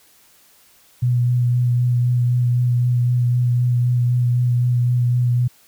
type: tone with vibrato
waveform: sine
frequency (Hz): 122.5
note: B2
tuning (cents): -14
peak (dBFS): -14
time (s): 1.02-5.48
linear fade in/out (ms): 10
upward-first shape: sine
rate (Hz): 3.9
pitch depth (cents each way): 15
effects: white hiss -53 dBFS RMS until 5.67 s